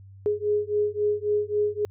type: beating tone pair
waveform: sine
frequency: 415.3 / 419 Hz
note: G#4 / G#4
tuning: 0 / +15 cents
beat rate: 3.7 Hz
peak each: -25 dBFS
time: 0.26-1.85 s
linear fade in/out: 0 ms
effects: added 97 Hz sine -44 dBFS peak until 1.9 s